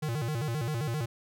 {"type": "tone with vibrato", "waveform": "square", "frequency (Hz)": 133.5, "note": "C3", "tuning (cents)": 35, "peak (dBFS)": -30, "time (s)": [0.02, 1.06], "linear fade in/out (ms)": 10, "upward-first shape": "square", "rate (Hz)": 7.6, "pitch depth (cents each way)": 240, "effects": []}